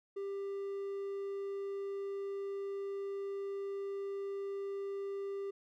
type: tone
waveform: triangle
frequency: 396 Hz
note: G4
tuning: 18 cents sharp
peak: -35 dBFS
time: 0.16-5.51 s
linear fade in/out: 10 ms
effects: none